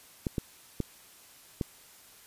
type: clicks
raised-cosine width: 3 ms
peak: -16 dBFS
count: 4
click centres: 0.268 / 0.382 / 0.803 / 1.612 s
effects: white hiss -55 dBFS RMS until 2.26 s + resampled to 32000 Hz